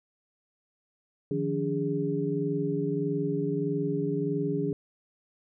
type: tone cluster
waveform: sine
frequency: 152.7 / 174.3 / 285.7 / 410.3 Hz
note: D#3 / F3 / D4 / G#4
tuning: -32 / -3 / -48 / -21 cents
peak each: -32 / -34 / -31 / -30 dBFS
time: 1.31-4.73 s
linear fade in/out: 2 ms
effects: none